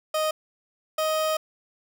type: tone pair in turn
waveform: 30% pulse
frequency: 622.3 / 626.3 Hz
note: D#5 / D#5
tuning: 0 / +11 cents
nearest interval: unison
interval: 11 cents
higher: second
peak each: -20 dBFS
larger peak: neither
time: 0.14-0.31 / 0.98-1.37 s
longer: second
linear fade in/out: 5 ms
effects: none